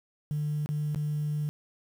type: tone with dropouts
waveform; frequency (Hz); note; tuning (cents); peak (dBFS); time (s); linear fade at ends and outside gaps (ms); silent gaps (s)
sine; 149.4; D3; +30; -26; 0.31-1.49; 0; 0.66-0.69 / 0.947-0.959
effects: tanh soft clip ceiling -24 dBFS + 9-bit